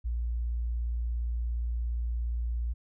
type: tone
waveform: sine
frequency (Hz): 58.6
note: A#1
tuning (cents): +10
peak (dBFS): -28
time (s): 0.04-2.74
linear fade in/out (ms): 20
effects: none